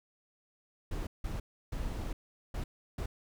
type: noise bursts at uneven times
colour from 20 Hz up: brown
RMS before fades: -36 dBFS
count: 5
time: 0.91-1.07 / 1.24-1.4 / 1.72-2.13 / 2.54-2.64 / 2.98-3.06 s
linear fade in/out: 5 ms
effects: none